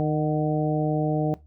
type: harmonic tone with a mistuned harmonic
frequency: 153.5 Hz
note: D#3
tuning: 23 cents flat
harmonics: 1 / 2 / 3 / 4 / 5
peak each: -24 / -27 / -29 / -30 / -31 dBFS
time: 0-1.34 s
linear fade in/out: 0 ms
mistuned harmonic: 5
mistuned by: -40 cents
effects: noise-tail reverb RT60 0.2 s tail -18 dB re dry + added 74 Hz sine -49 dBFS peak until 1.46 s